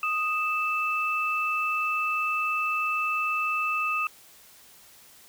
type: tone pair together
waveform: sine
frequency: 1244.5 / 2637 Hz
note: D#6 / E7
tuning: 0 / 0 cents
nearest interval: octave + minor second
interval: 1300 cents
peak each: -27 dBFS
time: 0.03-4.07 s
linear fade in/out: 2 ms
effects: white hiss -53 dBFS RMS until 5.28 s